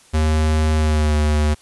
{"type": "tone with pitch glide", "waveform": "square", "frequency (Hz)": [77.78, 75.35], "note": ["D#2", "D2"], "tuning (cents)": [0, 45], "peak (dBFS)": -15, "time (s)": [0.13, 1.55], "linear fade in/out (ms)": 20, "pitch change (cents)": -55, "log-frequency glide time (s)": [0.76, 1.15], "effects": ["white hiss -50 dBFS RMS until 1.61 s", "resampled to 24000 Hz"]}